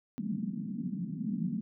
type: band-pass noise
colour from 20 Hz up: pink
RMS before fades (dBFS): -35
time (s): 0.18-1.61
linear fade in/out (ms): 0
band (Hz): 170 to 240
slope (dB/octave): 48
effects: none